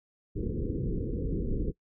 pink low-pass noise, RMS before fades -31 dBFS, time 0.35-1.72 s, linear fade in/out 20 ms, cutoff 490 Hz, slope 96 dB/octave, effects noise-tail reverb RT60 0.1 s tail -21 dB re dry

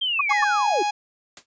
sine linear sweep, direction down, 3220 to 316.2 Hz, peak -21 dBFS, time 0.01-0.83 s, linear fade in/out 10 ms
sine tone bursts, 1132 Hz, C#6, 36 cents sharp, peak -17 dBFS, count 3, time 0.19-0.443 s, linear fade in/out 5 ms, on 21 ms, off 95 ms
45% pulse tone, 830 Hz, G#5, 1 cent flat, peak -21 dBFS, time 0.29-0.91 s, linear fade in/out 10 ms
white noise with exponential decay, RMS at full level -34 dBFS, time 1.37-1.46 s, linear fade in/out 2 ms, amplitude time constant 18 ms
effects resampled to 16000 Hz

